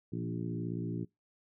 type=harmonic tone with a mistuned harmonic; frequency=58.3 Hz; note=A#1; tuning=1 cent sharp; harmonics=2 / 3 / 4 / 5 / 6 / 7; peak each=-39 / -38 / -43 / -41 / -43 / -49 dBFS; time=0.12-1.05 s; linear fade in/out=10 ms; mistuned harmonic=3; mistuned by=-33 cents; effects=noise-tail reverb RT60 0.2 s tail -25 dB re dry

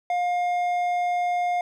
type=tone with hard clipping; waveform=sine; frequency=710 Hz; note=F5; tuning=28 cents sharp; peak=-23 dBFS; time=0.1-1.61 s; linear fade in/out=2 ms; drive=6 dB; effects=none

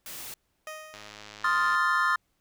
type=noise; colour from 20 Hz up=white; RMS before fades=-40 dBFS; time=0.06-0.34 s; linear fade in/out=2 ms
type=tone with exponential decay; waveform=15% pulse; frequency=622.3 Hz; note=D#5; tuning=in tune; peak=-29 dBFS; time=0.67-1.55 s; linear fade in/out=1 ms; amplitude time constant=190 ms
type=click train; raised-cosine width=0.2 ms; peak=-26 dBFS; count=86; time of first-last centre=0.94-1.75 s; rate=105 Hz
type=chord; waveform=triangle; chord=F dominant seventh; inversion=second; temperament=equal; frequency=1046.5 / 1244.5 / 1396.9 / 1760 Hz; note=C6 / Eb6 / F6 / A6; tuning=0 / 0 / 0 / 0 cents; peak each=-26 dBFS; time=1.44-2.16 s; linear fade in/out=5 ms
effects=pink hiss -74 dBFS RMS until 2.4 s

